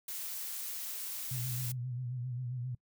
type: noise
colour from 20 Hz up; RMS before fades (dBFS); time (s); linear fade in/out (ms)
blue; -40; 0.08-1.72; 5
type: tone with vibrato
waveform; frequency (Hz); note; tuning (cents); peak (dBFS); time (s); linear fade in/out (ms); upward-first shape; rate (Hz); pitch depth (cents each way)
sine; 124.4; B2; +13; -35; 1.31-2.75; 5; sine; 7.5; 66
effects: noise-tail reverb RT60 0.1 s tail -24 dB re dry